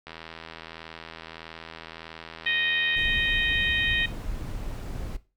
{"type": "click train", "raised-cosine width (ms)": 0.3, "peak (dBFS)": -23, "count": 236, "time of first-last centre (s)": [0.07, 2.95], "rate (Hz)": 81.6}
{"type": "harmonic tone", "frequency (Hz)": 622.3, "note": "D#5", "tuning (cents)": 0, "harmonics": [3, 4, 5, 6], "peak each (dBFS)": [-26, -28, -30, -32], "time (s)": [2.46, 4.06], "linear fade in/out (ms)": 5}
{"type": "noise", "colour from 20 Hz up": "brown", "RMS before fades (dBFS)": -33, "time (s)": [2.96, 5.17], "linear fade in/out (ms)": 10}
{"effects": ["noise-tail reverb RT60 0.3 s tail -17 dB re dry"]}